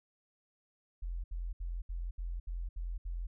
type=tone bursts; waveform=sine; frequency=43 Hz; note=F1; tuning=26 cents flat; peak=-35 dBFS; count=8; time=1.02-3.27 s; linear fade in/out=10 ms; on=220 ms; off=70 ms; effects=none